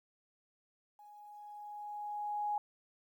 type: tone with level ramp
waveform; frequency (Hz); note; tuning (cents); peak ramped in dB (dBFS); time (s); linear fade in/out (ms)
sine; 832; G#5; +3; -54 to -31; 0.99-2.58; 2
effects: 12-bit